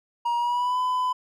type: tone with pitch glide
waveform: triangle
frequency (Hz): 949 to 1005.4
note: A#5 to B5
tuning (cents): +31 to +31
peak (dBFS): -20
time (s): 0.25-1.13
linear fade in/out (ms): 10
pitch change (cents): +100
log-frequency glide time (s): 0.37-0.79
effects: none